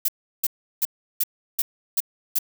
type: noise bursts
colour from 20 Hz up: violet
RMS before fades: -21 dBFS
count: 7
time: 0.05-2.388 s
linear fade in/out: 5 ms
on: 34 ms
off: 350 ms
effects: none